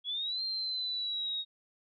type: linear two-way sweep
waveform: sine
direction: up then down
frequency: 3322 to 4186 to 3751 Hz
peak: -32 dBFS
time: 0.04-1.45 s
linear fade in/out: 50 ms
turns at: 0.43 s
effects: none